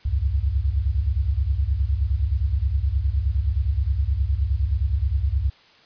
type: tone cluster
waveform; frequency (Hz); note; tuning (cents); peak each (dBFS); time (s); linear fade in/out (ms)
sine; 64.7 / 74.3 / 97.6; C2 / D2 / G2; -19 / +21 / -7; -22 / -23 / -27; 0.05-5.5; 10
effects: white hiss -53 dBFS RMS until 5.85 s + resampled to 11025 Hz